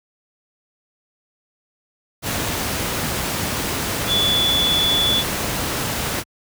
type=tone in noise; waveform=sine; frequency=3444 Hz; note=A7; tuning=38 cents flat; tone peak=-16 dBFS; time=4.07-5.24 s; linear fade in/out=50 ms; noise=pink; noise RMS=-23 dBFS; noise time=2.22-6.24 s; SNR=+4 dB; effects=high-pass 60 Hz 12 dB/octave